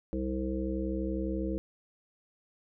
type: harmonic tone with a mistuned harmonic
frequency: 64.8 Hz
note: C2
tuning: 16 cents flat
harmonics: 1 / 3 / 5 / 7 / 8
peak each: -35 / -36 / -34 / -40 / -40 dBFS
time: 0.13-1.58 s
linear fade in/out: 0 ms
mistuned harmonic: 8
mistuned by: +24 cents
effects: none